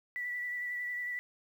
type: tone with vibrato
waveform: sine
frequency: 1962 Hz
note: B6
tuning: 12 cents flat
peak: -34 dBFS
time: 0.16-1.19 s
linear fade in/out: 0 ms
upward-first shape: sine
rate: 11 Hz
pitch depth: 18 cents each way
effects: 10-bit